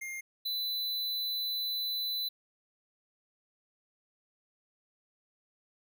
square tone pair in turn, 2119 / 4000 Hz, C7 / B7, +21 / +21 cents, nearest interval major seventh, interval 1100 cents, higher second, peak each -38 / -32 dBFS, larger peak second, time 0.01-0.21 / 0.45-2.29 s, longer second, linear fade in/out 10 ms, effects none

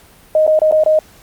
sine tone with dropouts, 622.3 Hz, D#5, in tune, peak -8 dBFS, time 0.35-0.99 s, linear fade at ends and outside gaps 2 ms, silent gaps 0.467-0.476 / 0.591-0.617 / 0.713-0.723 / 0.837-0.861 s, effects pink hiss -45 dBFS RMS until 1.22 s + Opus 48 kbps

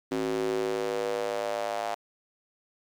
square tone with high-pass filter sweep, 53.8 Hz, A1, 38 cents flat, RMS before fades -30 dBFS, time 0.11-1.95 s, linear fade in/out 10 ms, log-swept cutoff 310 to 710 Hz, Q 4.4, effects low-pass 8000 Hz 12 dB/octave + 9-bit

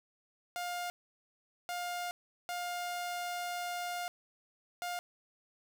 sawtooth tone bursts at uneven times, 707 Hz, F5, 21 cents sharp, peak -32 dBFS, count 4, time 0.56-0.9 / 1.69-2.11 / 2.49-4.08 / 4.82-4.99 s, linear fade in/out 0 ms, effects none

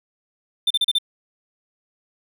triangle tone bursts, 3568 Hz, A7, 23 cents sharp, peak -14 dBFS, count 5, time 0.67-0.985 s, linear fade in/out 5 ms, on 35 ms, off 35 ms, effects none

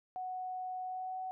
sine tone with pitch glide, 740 to 748.6 Hz, F#5 to F#5, 0 to +20 cents, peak -37 dBFS, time 0.16-1.31 s, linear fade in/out 0 ms, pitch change +20 cents, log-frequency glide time 0.84-1.17 s, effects none

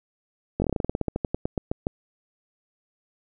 slowing click train, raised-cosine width 2 ms, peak -11 dBFS, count 20, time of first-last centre 0.6-1.869 s, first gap 20 ms, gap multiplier 1.12, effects none

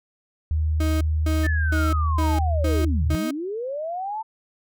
sine tone, 77.78 Hz, D#2, in tune, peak -19 dBFS, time 0.51-3.15 s, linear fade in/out 0 ms
35% pulse tone bursts, 314 Hz, D#4, 16 cents sharp, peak -23 dBFS, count 6, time 0.8-3.31 s, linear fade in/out 5 ms, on 210 ms, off 250 ms
sine linear two-way sweep, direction down then up, 1800 to 103.83 to 902 Hz, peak -26 dBFS, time 1.43-4.23 s, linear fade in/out 20 ms, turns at 3.07 s
effects none

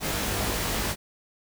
pink noise with comb filter, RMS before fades -28 dBFS, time 0-0.96 s, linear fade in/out 50 ms, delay 19 ms, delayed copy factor +0.75, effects none

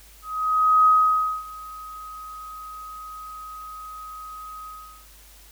sine tone with ADSR envelope, 1260 Hz, D#6, 21 cents sharp, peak -12 dBFS, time 0.22-5.07 s, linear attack 640 ms, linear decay 570 ms, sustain -23 dB, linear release 410 ms, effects added 50 Hz sine -50 dBFS peak until 5.51 s + white hiss -51 dBFS RMS until 5.51 s

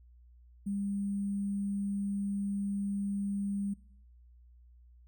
sine tone with sample-and-hold, 200 Hz, G3, 35 cents sharp, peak -31 dBFS, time 0.66-3.74 s, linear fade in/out 10 ms, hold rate 8820 Hz, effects noise-tail reverb RT60 0.7 s tail -22 dB re dry + added 60 Hz sine -55 dBFS peak until 5.07 s

